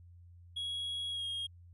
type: tone with pitch glide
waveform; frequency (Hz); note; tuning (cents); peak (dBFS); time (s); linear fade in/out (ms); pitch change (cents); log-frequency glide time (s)
triangle; 3322 to 3257; G#7 to G#7; 0 to -34; -34; 0.56-1.47; 10; -34; 1.1-1.25
effects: added 87 Hz sine -53 dBFS peak until 1.73 s + resampled to 24000 Hz